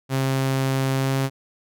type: tone with pitch glide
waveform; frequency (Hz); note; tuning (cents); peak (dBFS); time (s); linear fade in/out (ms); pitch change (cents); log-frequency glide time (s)
sawtooth; 133.8 to 134.81; C3 to C#3; +39 to -48; -16; 0.09-1.3; 50; +13; 0.95-1.18
effects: none